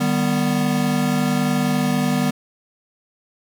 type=chord; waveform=square; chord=Eb augmented; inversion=none; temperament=equal with one note detuned; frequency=152.36 / 196 / 246.9 Hz; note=Eb3 / G3 / B3; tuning=-36 / 0 / 0 cents; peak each=-24 / -23 / -21 dBFS; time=0-2.31 s; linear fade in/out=10 ms; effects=none